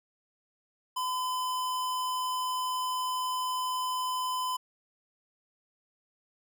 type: tone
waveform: square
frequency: 1014 Hz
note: B5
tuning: 45 cents sharp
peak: -30 dBFS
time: 0.96-4.57 s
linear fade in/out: 10 ms
effects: none